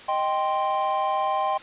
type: chord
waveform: triangle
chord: C minor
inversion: first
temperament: equal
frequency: 622.3 / 784 / 1046.5 Hz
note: Eb5 / G5 / C6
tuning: 0 / 0 / 0 cents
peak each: -27 / -23 / -24 dBFS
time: 0.08-1.58 s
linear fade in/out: 10 ms
effects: white hiss -43 dBFS RMS until 1.62 s + resampled to 8000 Hz